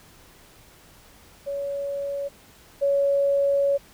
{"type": "tone pair in turn", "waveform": "sine", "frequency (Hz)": [562, 560], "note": ["C#5", "C#5"], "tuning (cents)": [24, 18], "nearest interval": "unison", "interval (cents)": 6, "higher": "first", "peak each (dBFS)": [-26, -18], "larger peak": "second", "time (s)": [[1.46, 2.29], [2.81, 3.78]], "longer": "second", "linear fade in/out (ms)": 20, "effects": ["pink hiss -52 dBFS RMS until 3.93 s"]}